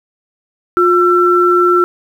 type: tone pair together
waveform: sine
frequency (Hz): 355.8 / 1344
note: F4 / E6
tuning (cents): +32 / +33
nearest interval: octave + major seventh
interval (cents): 2301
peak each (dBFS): -10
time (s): 0.77-1.84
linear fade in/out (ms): 0
effects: 7-bit